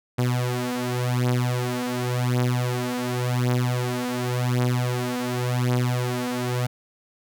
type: beating tone pair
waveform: sawtooth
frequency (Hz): 123.47 / 124.37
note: B2 / B2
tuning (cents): 0 / +13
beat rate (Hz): 0.9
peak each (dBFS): -21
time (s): 0.18-6.67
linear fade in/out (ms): 10
effects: none